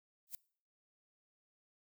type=noise with exponential growth; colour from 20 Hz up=violet; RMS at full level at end=-39 dBFS; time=0.27-0.35 s; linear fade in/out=1 ms; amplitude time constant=16 ms; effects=noise-tail reverb RT60 0.5 s tail -23 dB re dry